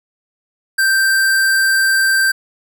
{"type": "tone with vibrato", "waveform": "square", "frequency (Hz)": 1565, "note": "G6", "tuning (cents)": -3, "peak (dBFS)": -12, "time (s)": [0.78, 2.32], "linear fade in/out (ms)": 10, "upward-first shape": "triangle", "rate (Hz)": 20, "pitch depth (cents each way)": 19, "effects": []}